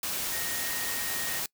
sine tone in noise, 1864.7 Hz, A#6, in tune, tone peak -38 dBFS, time 0.32-1.39 s, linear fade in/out 2 ms, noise white, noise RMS -32 dBFS, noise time 0.03-1.46 s, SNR -9 dB, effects noise-tail reverb RT60 0.1 s tail -24 dB re dry

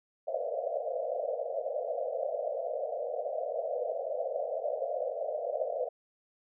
white band-pass noise, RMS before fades -34 dBFS, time 0.27-5.89 s, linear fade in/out 10 ms, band 480 to 690 Hz, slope 96 dB/octave, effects none

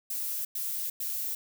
violet noise bursts, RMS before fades -33 dBFS, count 3, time 0.1-1.35 s, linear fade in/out 5 ms, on 350 ms, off 100 ms, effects none

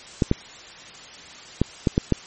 clicks, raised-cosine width 3 ms, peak -4 dBFS, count 6, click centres 0.222 / 0.314 / 1.616 / 1.872 / 1.979 / 2.123 s, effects white hiss -42 dBFS RMS until 2.26 s + MP3 32 kbps

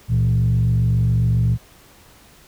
sine tone with frequency modulation, 116.54 Hz, A#2, in tune, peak -13 dBFS, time 0.08-1.58 s, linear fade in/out 50 ms, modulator 47.3 Hz, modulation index 0.79, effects tanh soft clip ceiling -10 dBFS + pink hiss -49 dBFS RMS until 2.47 s

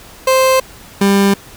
30% pulse tone pair in turn, 523.3 / 198.52 Hz, C5 / G3, 0 / +22 cents, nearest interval octave + perfect fourth, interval 1678 cents, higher first, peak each -6 dBFS, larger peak neither, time 0.27-0.6 / 1.01-1.34 s, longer neither, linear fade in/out 5 ms, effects pink hiss -38 dBFS RMS until 1.56 s

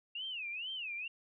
sine tone with vibrato, 2721 Hz, F7, 46 cents flat, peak -38 dBFS, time 0.15-1.08 s, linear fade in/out 5 ms, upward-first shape sine, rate 2.2 Hz, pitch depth 250 cents each way, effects none

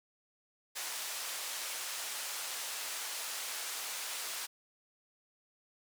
white band-pass noise, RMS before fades -40 dBFS, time 0.75-4.47 s, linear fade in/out 20 ms, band 640 to 10000 Hz, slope 12 dB/octave, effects none

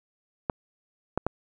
clicks, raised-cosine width 1 ms, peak -11 dBFS, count 3, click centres 0.498 / 1.176 / 1.266 s, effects none

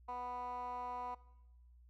15% pulse tone with band-pass filter, 246.9 Hz, B3, in tune, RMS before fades -43 dBFS, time 0.08-1.15 s, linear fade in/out 10 ms, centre 920 Hz, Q 4.6, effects noise-tail reverb RT60 1.0 s tail -20 dB re dry + added 60 Hz sine -59 dBFS peak until 1.89 s

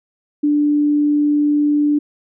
sine tone, 294.3 Hz, D4, 4 cents sharp, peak -12 dBFS, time 0.43-1.99 s, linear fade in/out 10 ms, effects none

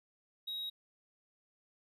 triangle tone, 3805 Hz, A#7, 35 cents sharp, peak -36 dBFS, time 0.47-0.7 s, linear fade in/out 10 ms, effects none

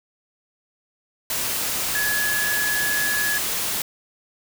sine tone in noise, 1692 Hz, G#6, 32 cents sharp, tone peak -22 dBFS, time 1.95-3.38 s, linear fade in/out 2 ms, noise white, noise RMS -25 dBFS, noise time 1.3-3.82 s, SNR 0 dB, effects none

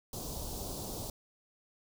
pink band-stop noise, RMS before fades -40 dBFS, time 0.13-1.1 s, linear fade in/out 2 ms, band 890 to 4100 Hz, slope 24 dB/octave, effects none

